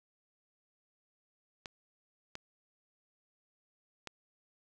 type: clicks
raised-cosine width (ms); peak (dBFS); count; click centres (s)
0.2; -24; 3; 1.658 / 2.354 / 4.073
effects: none